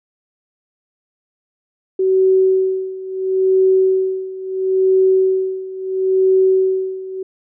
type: tone with tremolo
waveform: sine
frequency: 378.2 Hz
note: F#4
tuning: 38 cents sharp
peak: -9 dBFS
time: 1.99-7.23 s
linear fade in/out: 5 ms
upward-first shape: sine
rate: 0.74 Hz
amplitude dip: 85%
effects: none

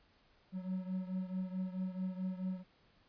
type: beating tone pair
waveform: triangle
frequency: 184.7 / 189.3 Hz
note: F#3 / F#3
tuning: -3 / +40 cents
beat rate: 4.6 Hz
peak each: -36 / -40 dBFS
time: 0.52-2.64 s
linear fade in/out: 50 ms
effects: pink hiss -69 dBFS RMS until 3.08 s + resampled to 11025 Hz

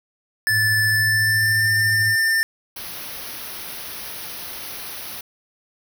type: tone with pitch glide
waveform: square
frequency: 1749 to 1796.1 Hz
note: A6 to A6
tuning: -11 to +35 cents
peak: -17 dBFS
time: 0.47-2.43 s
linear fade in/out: 0 ms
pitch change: +46 cents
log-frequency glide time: 0.91-1.7 s
type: tone with tremolo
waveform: sine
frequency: 105.6 Hz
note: G#2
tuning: 29 cents sharp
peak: -23 dBFS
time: 0.49-2.16 s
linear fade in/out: 50 ms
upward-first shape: triangle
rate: 14 Hz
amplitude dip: 40%
type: band-stop noise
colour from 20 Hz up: white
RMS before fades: -33 dBFS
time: 2.76-5.21 s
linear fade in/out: 5 ms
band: 6100 to 9500 Hz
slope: 96 dB/octave
effects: none

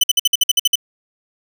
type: tone bursts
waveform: sawtooth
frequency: 3008 Hz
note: F#7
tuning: 28 cents sharp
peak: -7 dBFS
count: 10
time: 0.01-0.756 s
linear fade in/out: 5 ms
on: 26 ms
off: 54 ms
effects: none

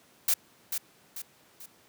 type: noise with echo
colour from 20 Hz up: blue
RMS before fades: -24 dBFS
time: 0.28-0.34 s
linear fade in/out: 5 ms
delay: 440 ms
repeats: 3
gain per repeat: -7 dB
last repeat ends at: 1.66 s
effects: pink hiss -60 dBFS RMS until 1.88 s + high-pass 150 Hz 12 dB/octave

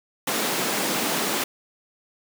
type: high-pass noise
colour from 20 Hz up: pink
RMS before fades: -25 dBFS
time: 0.27-1.44 s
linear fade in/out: 5 ms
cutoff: 200 Hz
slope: 24 dB/octave
effects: none

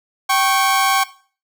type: tone pair together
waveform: sawtooth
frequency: 778 / 1100.3 Hz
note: G5 / C#6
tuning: -13 / -13 cents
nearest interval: tritone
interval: 600 cents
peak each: -13 dBFS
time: 0.29-1.04 s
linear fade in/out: 10 ms
effects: noise-tail reverb RT60 0.4 s tail -17 dB re dry

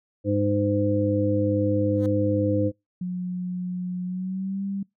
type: harmonic tone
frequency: 102.3 Hz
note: G#2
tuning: 26 cents flat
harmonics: 1 / 2 / 3 / 5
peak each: -25 / -30 / -24 / -25 dBFS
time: 0.24-2.72 s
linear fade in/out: 50 ms
type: tone with exponential growth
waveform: 10% pulse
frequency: 254.5 Hz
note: C4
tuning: 48 cents flat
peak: -31 dBFS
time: 1.92-2.06 s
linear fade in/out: 0 ms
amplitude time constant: 30 ms
type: tone with pitch glide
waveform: sine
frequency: 180.5 to 196.84 Hz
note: F#3 to G3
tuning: -43 to +7 cents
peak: -26 dBFS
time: 3.01-4.83 s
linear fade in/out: 5 ms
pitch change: +150 cents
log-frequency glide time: 4.05-4.63 s
effects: noise-tail reverb RT60 0.2 s tail -26 dB re dry

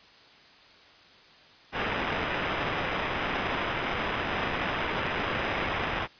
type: noise with sample-and-hold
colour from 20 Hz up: blue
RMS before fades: -30 dBFS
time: 1.72-6.08 s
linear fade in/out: 50 ms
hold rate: 4410 Hz
effects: white hiss -54 dBFS RMS until 6.19 s + resampled to 11025 Hz

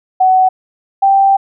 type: tone pair in turn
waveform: sine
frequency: 749 / 783.7 Hz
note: F#5 / G5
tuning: +21 / -1 cents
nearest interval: minor second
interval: 78 cents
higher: second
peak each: -6 dBFS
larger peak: neither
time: 0.2-0.49 / 1.02-1.37 s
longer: second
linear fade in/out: 10 ms
effects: none

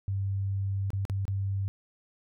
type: tone with dropouts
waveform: sine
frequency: 98 Hz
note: G2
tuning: in tune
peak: -27 dBFS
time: 0.08-1.68 s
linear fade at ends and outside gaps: 0 ms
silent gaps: 0.904-0.932 / 1.052-1.098 / 1.253-1.28 s
effects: none

